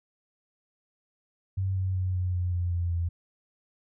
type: tone with pitch steps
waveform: sine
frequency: 95.5 / 93.97 / 92.46 / 90.98 / 89.52 / 88.08 / 86.67 / 85.28 Hz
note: G2 / F#2 / F#2 / F#2 / F2 / F2 / F2 / F2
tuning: -45 / +27 / -1 / -29 / +43 / +15 / -13 / -41 cents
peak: -25 dBFS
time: 1.57-3.09 s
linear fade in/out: 10 ms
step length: 190 ms
effects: none